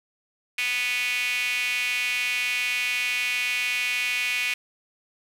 sawtooth tone with high-pass filter, 246.9 Hz, B3, in tune, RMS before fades -26 dBFS, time 0.58-4.54 s, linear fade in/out 5 ms, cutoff 2400 Hz, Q 7.1, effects resampled to 32000 Hz + 7-bit

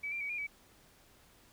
sine tone with pitch steps, 2290 / 2369 / 2267 / 2416 / 2286 Hz, D7 / D7 / C#7 / D7 / D7, -44 / +14 / +38 / +48 / -47 cents, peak -35 dBFS, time 0.03-0.47 s, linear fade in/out 10 ms, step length 88 ms, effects pink hiss -63 dBFS RMS until 1.52 s

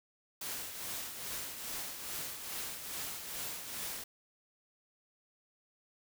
white noise with tremolo, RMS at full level -39 dBFS, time 0.41-4.04 s, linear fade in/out 5 ms, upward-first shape triangle, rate 2.4 Hz, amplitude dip 55%, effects none

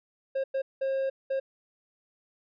triangle tone bursts at uneven times, 537 Hz, C5, 45 cents sharp, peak -24 dBFS, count 4, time 0.35-0.44 / 0.54-0.62 / 0.81-1.1 / 1.3-1.4 s, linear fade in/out 10 ms, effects resampled to 11025 Hz

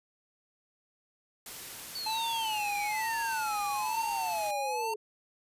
white noise, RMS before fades -43 dBFS, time 1.46-4.51 s, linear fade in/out 2 ms
sine exponential sweep, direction down, 4545 to 420 Hz, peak -35 dBFS, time 1.95-4.96 s, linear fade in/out 5 ms
square tone with vibrato, 866 Hz, A5, 28 cents flat, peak -32 dBFS, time 2.06-4.94 s, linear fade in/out 5 ms, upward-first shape sine, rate 1.1 Hz, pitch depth 100 cents each way
effects resampled to 32000 Hz

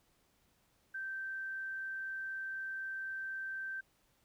sine tone, 1559 Hz, G6, 10 cents flat, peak -38 dBFS, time 0.94-3.81 s, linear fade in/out 10 ms, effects pink hiss -73 dBFS RMS until 4.24 s

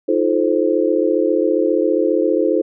sine chord, F dominant seventh, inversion third, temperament just, 314.3 / 349.2 / 436.5 / 523.8 Hz, Eb4 / F4 / A4 / C5, +18 / 0 / -14 / +2 cents, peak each -19 dBFS, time 0.08-2.62 s, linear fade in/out 10 ms, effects none

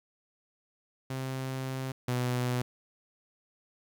sawtooth tone pair in turn, 131.6 / 124.49 Hz, C3 / B2, +10 / +14 cents, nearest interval minor second, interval 96 cents, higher first, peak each -29 / -24 dBFS, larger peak second, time 1.1-1.92 / 2.08-2.62 s, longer first, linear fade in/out 5 ms, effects 11-bit

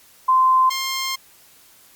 sine / 10% pulse tone pair in turn, 1037 / 1060.6 Hz, C6 / C6, -16 / +23 cents, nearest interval unison, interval 39 cents, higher second, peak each -12 / -14 dBFS, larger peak first, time 0.28-0.7 / 0.7-1.16 s, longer second, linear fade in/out 10 ms, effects white hiss -51 dBFS RMS until 1.95 s + Opus 48 kbps

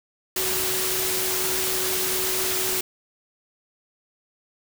sine tone in noise, 373.7 Hz, F#4, 17 cents sharp, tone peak -31 dBFS, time 0.36-2.81 s, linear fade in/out 5 ms, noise white, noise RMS -25 dBFS, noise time 0.36-2.81 s, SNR -9 dB, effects none

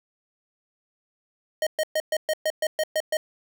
square tone bursts, 623 Hz, D#5, 2 cents sharp, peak -22 dBFS, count 10, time 1.62-3.17 s, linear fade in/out 2 ms, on 47 ms, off 120 ms, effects none

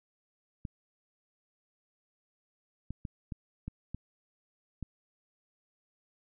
clicks, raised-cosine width 5 ms, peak -25 dBFS, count 7, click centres 0.652 / 2.906 / 3.052 / 3.322 / 3.68 / 3.946 / 4.827 s, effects none

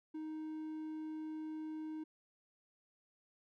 triangle tone, 312.1 Hz, D#4, 5 cents sharp, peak -39 dBFS, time 0.14-2.04 s, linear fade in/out 10 ms, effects none

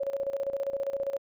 sine tone with tremolo, 553 Hz, C#5, 4 cents flat, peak -26 dBFS, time 0-1.18 s, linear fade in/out 10 ms, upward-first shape square, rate 15 Hz, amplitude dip 70%, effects none

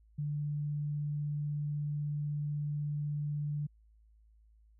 sine tone, 147.3 Hz, D3, 6 cents sharp, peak -32 dBFS, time 0.18-3.67 s, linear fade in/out 10 ms, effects added 54 Hz sine -60 dBFS peak until 4.79 s

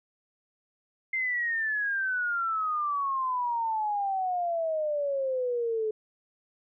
sine exponential sweep, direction down, 2100 to 427.9 Hz, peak -26 dBFS, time 1.13-5.91 s, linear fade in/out 5 ms, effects none

